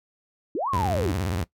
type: linear two-way sweep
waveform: sine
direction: up then down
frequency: 261.6 to 1152 to 261.6 Hz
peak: -24 dBFS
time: 0.55-1.12 s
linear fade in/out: 2 ms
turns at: 0.69 s
type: tone with vibrato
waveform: sawtooth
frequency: 90.5 Hz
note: F#2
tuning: 38 cents flat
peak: -21 dBFS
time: 0.73-1.44 s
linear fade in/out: 5 ms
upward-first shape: sine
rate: 17 Hz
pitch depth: 260 cents each way
effects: noise-tail reverb RT60 0.1 s tail -18 dB re dry